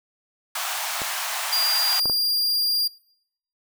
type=high-pass noise; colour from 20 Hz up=pink; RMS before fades=-28 dBFS; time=0.55-2 s; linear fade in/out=5 ms; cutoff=690 Hz; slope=48 dB/octave
type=clicks; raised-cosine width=1 ms; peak=-17 dBFS; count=3; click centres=1.018 / 2.057 / 2.098 s
type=tone; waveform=45% pulse; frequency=4792 Hz; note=D8; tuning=34 cents sharp; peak=-19 dBFS; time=1.52-2.88 s; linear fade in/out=10 ms
effects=noise-tail reverb RT60 0.7 s tail -23 dB re dry